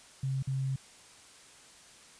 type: tone with dropouts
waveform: sine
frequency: 133.9 Hz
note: C3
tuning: 40 cents sharp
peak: -29 dBFS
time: 0.23-0.76 s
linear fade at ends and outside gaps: 5 ms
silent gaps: 0.426-0.473 s
effects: white hiss -55 dBFS RMS until 2.19 s + resampled to 22050 Hz